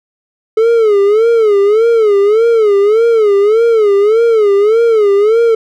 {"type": "tone with vibrato", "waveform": "triangle", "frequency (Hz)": 430.9, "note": "A4", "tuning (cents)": -36, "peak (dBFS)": -4, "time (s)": [0.57, 5.55], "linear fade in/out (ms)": 5, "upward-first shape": "sine", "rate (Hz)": 1.7, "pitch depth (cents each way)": 140, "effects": []}